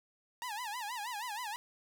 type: tone with vibrato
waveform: sawtooth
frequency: 906 Hz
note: A#5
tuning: 50 cents flat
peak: -34 dBFS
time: 0.42-1.56 s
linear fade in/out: 0 ms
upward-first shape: sine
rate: 6.3 Hz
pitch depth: 190 cents each way
effects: none